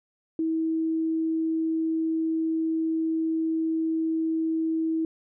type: tone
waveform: sine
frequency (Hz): 322.5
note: E4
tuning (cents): -38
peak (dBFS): -23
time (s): 0.39-5.05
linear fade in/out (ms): 2
effects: none